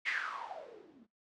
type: noise with low-pass filter sweep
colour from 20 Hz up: violet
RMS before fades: -41 dBFS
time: 0.05-1.07 s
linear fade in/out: 20 ms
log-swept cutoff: 2200 to 210 Hz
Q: 9
effects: noise-tail reverb RT60 0.2 s tail -25 dB re dry + low-pass 5000 Hz 12 dB/octave